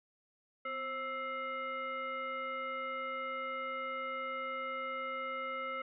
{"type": "tone with frequency modulation", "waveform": "sine", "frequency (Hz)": 1318.5, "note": "E6", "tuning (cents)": 0, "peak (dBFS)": -36, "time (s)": [0.65, 5.82], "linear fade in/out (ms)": 5, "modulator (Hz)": 787, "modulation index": 1.1, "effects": []}